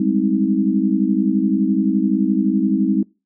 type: chord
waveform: sine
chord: Ab major seventh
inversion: third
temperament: equal with one note detuned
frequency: 196 / 207.7 / 261.6 / 316.4 Hz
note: G3 / Ab3 / C4 / Eb4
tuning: 0 / 0 / 0 / +29 cents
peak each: -20 dBFS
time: 0-3.03 s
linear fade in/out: 5 ms
effects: noise-tail reverb RT60 0.3 s tail -24 dB re dry